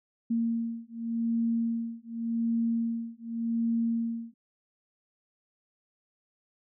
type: beating tone pair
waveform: sine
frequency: 230 / 230.87 Hz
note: A#3 / A#3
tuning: -23 / -17 cents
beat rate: 0.87 Hz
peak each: -30 dBFS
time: 0.3-4.34 s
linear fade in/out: 10 ms
effects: none